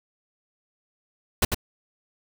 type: noise with echo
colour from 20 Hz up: pink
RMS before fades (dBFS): -19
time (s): 1.42-1.45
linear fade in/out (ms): 5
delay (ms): 96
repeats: 1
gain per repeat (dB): -5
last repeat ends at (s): 1.546
effects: none